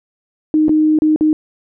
sine tone with dropouts, 309 Hz, D#4, 12 cents flat, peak -9 dBFS, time 0.54-1.33 s, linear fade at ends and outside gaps 1 ms, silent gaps 0.683-0.693 / 0.988-1.02 / 1.161-1.209 s, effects none

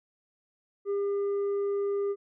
triangle tone with tanh clipping, 401.7 Hz, G4, 42 cents sharp, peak -27 dBFS, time 0.85-2.16 s, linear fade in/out 50 ms, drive 8 dB, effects none

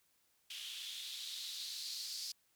blue noise with band-pass filter sweep, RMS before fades -45 dBFS, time 0.5-2.32 s, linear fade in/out 5 ms, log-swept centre 3100 to 4800 Hz, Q 4.4, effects white hiss -75 dBFS RMS until 2.55 s

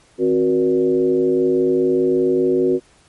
sine tone with frequency modulation, 370 Hz, F#4, in tune, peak -13 dBFS, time 0.18-2.8 s, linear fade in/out 50 ms, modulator 105 Hz, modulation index 0.94, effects pink hiss -53 dBFS RMS until 3.08 s + MP3 48 kbps

